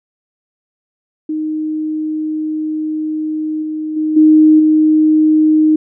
sine tone with level steps, 310.1 Hz, D#4, 6 cents flat, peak -16 / -18 / -13 / -4 / -7 dBFS, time 1.29-5.76 s, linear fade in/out 5 ms, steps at 3.62 / 3.96 / 4.16 / 4.59 s, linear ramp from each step 10 ms, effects none

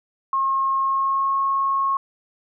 sine tone with pitch glide, 1078 to 1090.5 Hz, C#6 to C#6, -49 to -29 cents, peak -18 dBFS, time 0.33-1.97 s, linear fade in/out 2 ms, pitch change +20 cents, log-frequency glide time 0.8-1.37 s, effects none

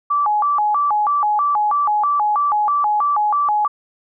sine tone with vibrato, 987.8 Hz, B5, in tune, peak -14 dBFS, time 0.1-3.68 s, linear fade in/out 10 ms, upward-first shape square, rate 3.1 Hz, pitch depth 280 cents each way, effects none

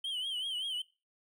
triangle tone with vibrato, 3096 Hz, G7, 22 cents flat, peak -32 dBFS, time 0.04-0.82 s, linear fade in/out 5 ms, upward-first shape triangle, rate 5.2 Hz, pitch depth 120 cents each way, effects noise-tail reverb RT60 0.3 s tail -21 dB re dry

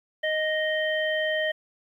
harmonic tone, 622 Hz, D#5, 1 cent flat, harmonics 1 / 3 / 5, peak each -26 / -27 / -33 dBFS, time 0.23-1.52 s, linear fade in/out 10 ms, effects 10-bit

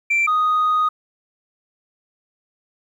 sine tone pair in turn, 2349 / 1244.3 Hz, D7 / D#6, 0 / 0 cents, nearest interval major seventh, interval 1100 cents, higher first, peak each -13 dBFS, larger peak neither, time 0.1-0.27 / 0.27-0.89 s, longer second, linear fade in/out 10 ms, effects tanh soft clip ceiling -13 dBFS + 9-bit

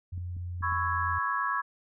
sine tone with pitch glide, 88.7 to 87.58 Hz, F2 to F2, +27 to +5 cents, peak -33 dBFS, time 0.12-1.19 s, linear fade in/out 10 ms, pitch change -22 cents, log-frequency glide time 0.25-0.98 s
clicks, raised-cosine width 5 ms, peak -34 dBFS, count 4, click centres 0.178 / 0.367 / 0.609 / 0.724 s
sine chord, C# minor seventh, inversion third, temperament equal with one note detuned, 999.8 / 1108.7 / 1318.5 / 1661.2 Hz, B5 / C#6 / E6 / G#6, +21 / 0 / 0 / 0 cents, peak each -34 / -30 / -35 / -32 dBFS, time 0.62-1.62 s, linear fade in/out 20 ms
effects none

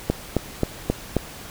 click train, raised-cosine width 2 ms, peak -5 dBFS, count 5, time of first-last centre 0.1-1.167 s, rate 3.75 Hz, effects pink hiss -39 dBFS RMS until 1.5 s

